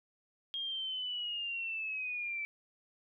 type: linear sweep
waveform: sine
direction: down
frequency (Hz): 3247 to 2312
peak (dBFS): -35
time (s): 0.54-2.45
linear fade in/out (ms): 0
effects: none